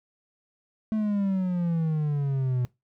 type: exponential sweep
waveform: triangle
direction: down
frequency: 220 to 122.6 Hz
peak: -21 dBFS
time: 0.92-2.65 s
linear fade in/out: 0 ms
effects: noise-tail reverb RT60 0.2 s tail -21 dB re dry